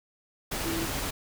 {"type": "tone in noise", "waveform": "sine", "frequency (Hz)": 329.3, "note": "E4", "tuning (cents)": -2, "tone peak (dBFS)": -31, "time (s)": [0.65, 0.86], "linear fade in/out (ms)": 10, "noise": "pink", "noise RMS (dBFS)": -32, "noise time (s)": [0.51, 1.11], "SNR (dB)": -2, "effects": []}